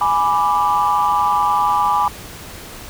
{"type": "chord", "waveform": "sine", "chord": "G# diminished", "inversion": "none", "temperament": "equal", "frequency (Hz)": [830.6, 987.8, 1174.7], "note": ["G#5", "B5", "D6"], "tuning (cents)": [0, 0, 0], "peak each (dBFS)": -17, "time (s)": [0.01, 2.08], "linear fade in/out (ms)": 2, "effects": ["tanh soft clip ceiling -6 dBFS", "pink hiss -35 dBFS RMS until 2.89 s"]}